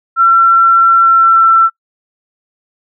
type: tone with pitch glide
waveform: sine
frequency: 1354 to 1341.5 Hz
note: E6 to E6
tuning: +46 to +30 cents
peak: -4 dBFS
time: 0.16-1.7 s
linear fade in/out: 50 ms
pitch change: -16 cents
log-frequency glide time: 1-1.47 s
effects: noise-tail reverb RT60 0.1 s tail -21 dB re dry